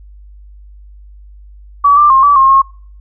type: tone with pitch steps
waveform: sine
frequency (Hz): 1142 / 1182 / 1067 / 1151 / 1071 / 1081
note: D6 / D6 / C6 / D6 / C6 / C#6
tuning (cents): -49 / +11 / +34 / -35 / +40 / -44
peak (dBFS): -4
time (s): 1.84-2.62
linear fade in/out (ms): 10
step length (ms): 130
effects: noise-tail reverb RT60 0.5 s tail -24 dB re dry + added 50 Hz sine -34 dBFS peak until 3 s